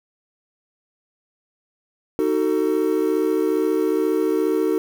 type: chord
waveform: triangle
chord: D# diminished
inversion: none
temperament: just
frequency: 311.1 / 373.4 / 448 Hz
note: D#4 / F#4 / A4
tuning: 0 / +16 / +31 cents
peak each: -20 dBFS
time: 2.19-4.78 s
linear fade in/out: 0 ms
effects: 7-bit